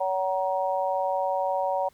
harmonic tone, 188.3 Hz, F#3, 31 cents sharp, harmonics 3 / 4 / 5, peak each -27 / -28 / -29 dBFS, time 0-1.89 s, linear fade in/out 10 ms, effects pink hiss -62 dBFS RMS until 1.93 s

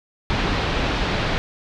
pink low-pass noise, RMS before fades -22 dBFS, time 0.3-1.38 s, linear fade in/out 0 ms, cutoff 4200 Hz, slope 24 dB/octave, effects none

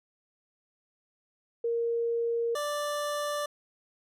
sine / 25% pulse tone pair in turn, 466.2 / 587.4 Hz, A#4 / D5, 0 / 0 cents, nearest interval major third, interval 400 cents, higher second, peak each -26 dBFS, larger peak neither, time 1.64-2.55 / 2.55-3.46 s, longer neither, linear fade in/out 5 ms, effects resampled to 32000 Hz

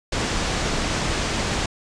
pink low-pass noise, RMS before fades -24 dBFS, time 0.12-1.66 s, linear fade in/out 5 ms, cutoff 7600 Hz, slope 24 dB/octave, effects resampled to 22050 Hz

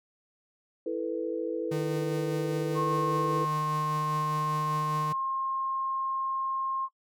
sine chord, E suspended fourth, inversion none, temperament equal, 329.6 / 440 / 493.9 Hz, E4 / A4 / B4, 0 / 0 / 0 cents, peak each -33 dBFS, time 0.86-3.45 s, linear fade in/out 5 ms
45% pulse tone with tremolo, 152.9 Hz, D#3, 30 cents flat, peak -30 dBFS, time 1.71-5.13 s, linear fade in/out 10 ms, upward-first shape triangle, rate 5 Hz, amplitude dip 25%
sine tone with pitch glide, 1079 to 1066.6 Hz, C#6 to C6, -47 to +33 cents, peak -28 dBFS, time 2.74-6.89 s, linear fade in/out 50 ms, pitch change -20 cents, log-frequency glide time 2.89-4.2 s
effects noise-tail reverb RT60 0.1 s tail -19 dB re dry

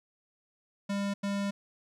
square tone bursts at uneven times, 200 Hz, G3, 35 cents sharp, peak -30 dBFS, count 2, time 0.89-1.14 / 1.23-1.51 s, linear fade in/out 10 ms, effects low-pass 8000 Hz 12 dB/octave + 12-bit

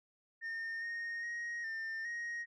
sine tone with pitch steps, 1823 / 1854 / 1880 / 1800 / 1878 Hz, A#6 / A#6 / A#6 / A6 / A#6, -39 / -10 / +14 / +39 / +12 cents, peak -35 dBFS, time 0.41-2.46 s, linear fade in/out 50 ms, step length 410 ms, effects tanh soft clip ceiling -37 dBFS

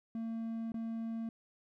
triangle tone with dropouts, 226.8 Hz, A#3, 47 cents flat, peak -34 dBFS, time 0.15-1.29 s, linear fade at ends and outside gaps 2 ms, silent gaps 0.72-0.742 s, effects none

